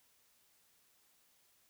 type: silence
effects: white hiss -71 dBFS RMS until 1.69 s